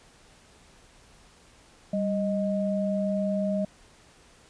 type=tone pair together; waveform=sine; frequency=196 / 622.3 Hz; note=G3 / D#5; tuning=0 / 0 cents; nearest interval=octave + minor sixth; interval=2000 cents; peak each=-26 / -28 dBFS; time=1.93-3.65 s; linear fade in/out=5 ms; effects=pink hiss -56 dBFS RMS until 4.49 s + resampled to 22050 Hz